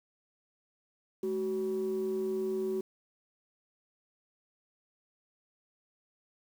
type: tone pair together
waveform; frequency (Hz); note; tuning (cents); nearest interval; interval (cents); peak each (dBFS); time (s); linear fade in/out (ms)
sine; 212.9 / 377.4; G#3 / F#4; +43 / +34; minor seventh; 991; -36 / -29; 1.23-2.81; 5
effects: tanh soft clip ceiling -26 dBFS + 9-bit